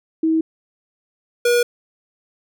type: tone pair in turn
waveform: sine / square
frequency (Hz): 321.1 / 481.1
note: E4 / B4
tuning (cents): -45 / -45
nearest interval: perfect fifth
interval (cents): 700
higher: second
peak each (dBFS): -14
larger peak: neither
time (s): 0.23-0.41 / 1.45-1.63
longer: neither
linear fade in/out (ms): 5
effects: none